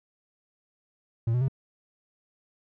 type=tone with pitch steps; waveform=triangle; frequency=114.8 / 123.75 / 133.4 Hz; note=A#2 / B2 / C3; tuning=-26 / +4 / +34 cents; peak=-20 dBFS; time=1.27-1.483 s; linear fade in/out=5 ms; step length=71 ms; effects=none